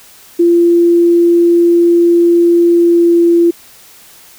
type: tone with pitch glide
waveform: sine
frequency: 343 to 341 Hz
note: F4 to F4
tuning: -31 to -41 cents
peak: -5 dBFS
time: 0.39-3.51 s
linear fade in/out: 10 ms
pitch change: -10 cents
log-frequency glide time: 2.71-3.21 s
effects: white hiss -40 dBFS RMS until 4.38 s